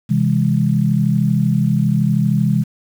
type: chord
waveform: sine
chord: C augmented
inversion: none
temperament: just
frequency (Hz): 130.81 / 163.52 / 204.4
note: C3 / E3 / G#3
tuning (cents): 0 / -14 / -27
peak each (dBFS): -17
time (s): 0.09-2.64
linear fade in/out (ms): 20
effects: 7-bit